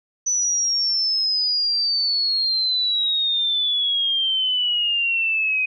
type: exponential sweep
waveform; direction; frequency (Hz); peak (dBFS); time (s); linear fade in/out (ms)
sine; down; 6010 to 2505; -18; 0.26-5.66; 10
effects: none